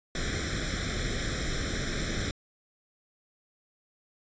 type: noise with comb filter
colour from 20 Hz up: pink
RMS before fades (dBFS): -31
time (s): 0.15-2.31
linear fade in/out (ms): 2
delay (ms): 0.54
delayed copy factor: +1
effects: resampled to 16000 Hz